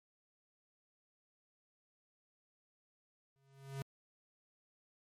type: tone with exponential growth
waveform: square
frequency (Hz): 136.6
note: C#3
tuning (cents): -25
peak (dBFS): -38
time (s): 3.36-3.82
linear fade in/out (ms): 0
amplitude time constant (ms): 100
effects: MP3 64 kbps